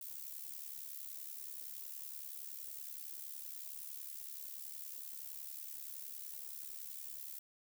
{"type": "noise with amplitude modulation", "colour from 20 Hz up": "violet", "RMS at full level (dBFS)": -44, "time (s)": [0.01, 7.39], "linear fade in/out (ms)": 5, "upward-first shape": "sine", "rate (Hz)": 70.7, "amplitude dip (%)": 75, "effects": []}